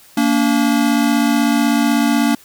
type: tone pair together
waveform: square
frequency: 230.7 / 286.8 Hz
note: A#3 / D4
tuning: -18 / -41 cents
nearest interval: major third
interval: 377 cents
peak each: -16 dBFS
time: 0.17-2.35 s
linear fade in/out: 5 ms
effects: white hiss -46 dBFS RMS until 2.44 s